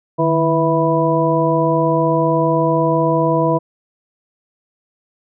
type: harmonic tone with a mistuned harmonic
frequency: 164.2 Hz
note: E3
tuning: 6 cents flat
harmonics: 1 / 2 / 3 / 4 / 6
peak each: -19 / -19 / -19 / -19 / -19 dBFS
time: 0.18-3.59 s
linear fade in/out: 20 ms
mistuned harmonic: 1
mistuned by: -110 cents
effects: none